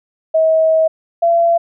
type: tone pair in turn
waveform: sine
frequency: 640 / 678.1 Hz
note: D#5 / E5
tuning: +49 / +49 cents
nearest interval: minor second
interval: 100 cents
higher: second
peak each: -9 dBFS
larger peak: neither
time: 0.34-0.88 / 1.22-1.58 s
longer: first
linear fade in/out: 10 ms
effects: none